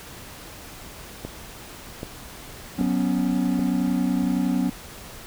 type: click train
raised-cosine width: 2 ms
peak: -17 dBFS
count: 4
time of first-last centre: 1.25-3.594 s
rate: 1.28 Hz
type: chord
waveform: triangle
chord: F# suspended fourth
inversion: none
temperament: just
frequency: 185 / 246.7 / 277.5 Hz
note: F#3 / B3 / C#4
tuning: 0 / -2 / +2 cents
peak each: -23 / -22 / -23 dBFS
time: 2.78-4.7 s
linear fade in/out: 10 ms
effects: pink hiss -41 dBFS RMS until 5.26 s